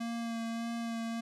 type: tone with vibrato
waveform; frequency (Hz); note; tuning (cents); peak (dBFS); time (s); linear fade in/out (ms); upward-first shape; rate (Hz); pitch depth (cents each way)
square; 230.6; A#3; -19; -35; 0-1.21; 10; sine; 1.7; 17
effects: low-pass 9000 Hz 12 dB/octave